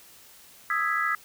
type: chord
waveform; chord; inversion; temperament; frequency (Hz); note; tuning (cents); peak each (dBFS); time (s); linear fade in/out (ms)
sine; E major seventh; third; equal; 1244.5 / 1318.5 / 1661.2 / 1975.5; D#6 / E6 / G#6 / B6; 0 / 0 / 0 / 0; -29; 0.7-1.15; 2
effects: white hiss -52 dBFS RMS until 1.24 s